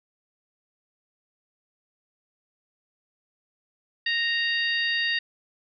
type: harmonic tone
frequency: 930 Hz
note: A#5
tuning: 4 cents flat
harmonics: 2 / 3 / 4 / 5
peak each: -25 / -29 / -31 / -33 dBFS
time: 4.06-5.19 s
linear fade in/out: 5 ms
effects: none